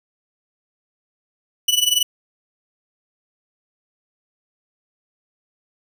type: tone with amplitude modulation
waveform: sawtooth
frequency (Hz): 2960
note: F#7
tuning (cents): 0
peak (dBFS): -9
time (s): 1.68-2.03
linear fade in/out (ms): 5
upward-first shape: sine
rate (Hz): 21.3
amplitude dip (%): 80
effects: none